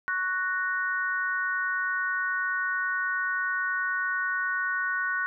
harmonic tone, 370.7 Hz, F#4, 3 cents sharp, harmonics 3 / 4 / 5, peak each -33 / -27 / -33 dBFS, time 0.08-5.26 s, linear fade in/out 0 ms, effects none

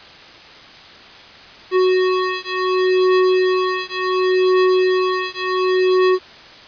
square beating tone pair, 370 / 370.69 Hz, F#4 / F#4, 0 / +3 cents, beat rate 0.69 Hz, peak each -18 dBFS, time 1.71-6.19 s, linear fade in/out 50 ms, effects white hiss -40 dBFS RMS until 6.67 s + resampled to 11025 Hz

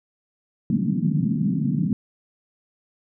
pink band-pass noise, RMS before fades -22 dBFS, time 0.7-1.93 s, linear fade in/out 2 ms, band 140 to 260 Hz, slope 48 dB/octave, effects none

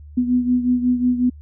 sine beating tone pair, 246.9 / 252.4 Hz, B3 / B3, 0 / +38 cents, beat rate 5.5 Hz, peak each -16 / -22 dBFS, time 0.17-1.3 s, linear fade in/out 10 ms, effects added 74 Hz sine -37 dBFS peak until 1.41 s

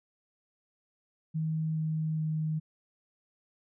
sine tone with pitch steps, 158.3 / 157.3 / 156.3 Hz, D#3 / D#3 / D#3, +30 / +19 / +8 cents, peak -28 dBFS, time 1.34-2.6 s, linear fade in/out 20 ms, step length 420 ms, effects none

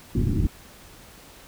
pink low-pass noise, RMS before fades -22 dBFS, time 0.15-0.47 s, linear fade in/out 2 ms, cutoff 330 Hz, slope 48 dB/octave, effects pink hiss -48 dBFS RMS until 1.47 s

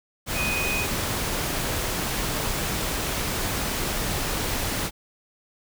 sine tone in noise, 2497 Hz, D#7, 6 cents sharp, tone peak -26 dBFS, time 0.34-0.87 s, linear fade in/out 50 ms, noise pink, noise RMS -27 dBFS, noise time 0.26-4.91 s, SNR -2 dB, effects none

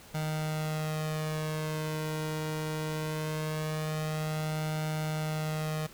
sawtooth tone with flanger, 155.2 Hz, D#3, 4 cents flat, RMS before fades -33 dBFS, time 0.14-5.87 s, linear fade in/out 10 ms, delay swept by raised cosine 1.4 to 2.09 ms, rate 0.21 Hz, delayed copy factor +0.75, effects pink hiss -52 dBFS RMS until 5.93 s

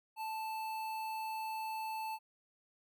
square tone with notch filter, 880 Hz, A5, in tune, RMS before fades -40 dBFS, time 0.16-2.19 s, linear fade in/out 50 ms, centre 6600 Hz, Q 1.2, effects none

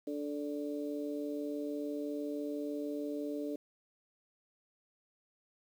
harmonic tone, 146.1 Hz, D3, 9 cents flat, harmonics 2 / 3 / 4, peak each -37 / -41 / -43 dBFS, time 0.07-3.56 s, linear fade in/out 5 ms, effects 10-bit

